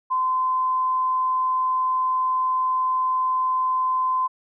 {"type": "tone", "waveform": "sine", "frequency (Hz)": 1029, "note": "C6", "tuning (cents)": -29, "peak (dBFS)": -19, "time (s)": [0.1, 4.28], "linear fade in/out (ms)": 20, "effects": []}